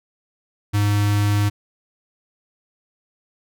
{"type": "tone with notch filter", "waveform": "square", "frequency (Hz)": 103, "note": "G#2", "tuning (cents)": -14, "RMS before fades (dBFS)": -18, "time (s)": [0.73, 1.5], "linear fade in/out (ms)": 20, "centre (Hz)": 560, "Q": 1.4, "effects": []}